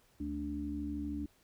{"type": "harmonic tone", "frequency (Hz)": 72.8, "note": "D2", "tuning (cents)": -15, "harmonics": [1, 3, 4], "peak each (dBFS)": [-42, -43, -37], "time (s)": [0.2, 1.26], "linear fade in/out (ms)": 5, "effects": ["pink hiss -68 dBFS RMS until 1.43 s"]}